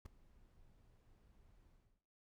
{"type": "noise with ADSR envelope", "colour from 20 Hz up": "brown", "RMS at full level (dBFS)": -43, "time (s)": [0.05, 2.03], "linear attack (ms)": 11, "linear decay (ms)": 4, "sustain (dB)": -24, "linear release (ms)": 330, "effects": ["noise-tail reverb RT60 0.5 s tail -17 dB re dry"]}